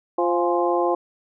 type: harmonic tone with a mistuned harmonic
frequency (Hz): 174.61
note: F3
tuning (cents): 0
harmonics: 2 / 3 / 4 / 5 / 6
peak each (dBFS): -22 / -24 / -25 / -26 / -27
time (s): 0.18-0.95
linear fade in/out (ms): 5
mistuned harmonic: 5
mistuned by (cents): -77
effects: none